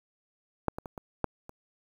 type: clicks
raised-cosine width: 1 ms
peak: -11 / -22 / -25 / -25 / -12 / -29 dBFS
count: 6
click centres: 0.683 / 0.785 / 0.858 / 0.978 / 1.243 / 1.494 s
effects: 8-bit